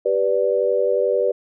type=chord; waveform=sine; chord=G major; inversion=none; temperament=equal with one note detuned; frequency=392 / 493.9 / 585.3 Hz; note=G4 / B4 / D5; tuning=0 / 0 / -6 cents; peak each=-22 / -19 / -21 dBFS; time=0.05-1.32 s; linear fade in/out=10 ms; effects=none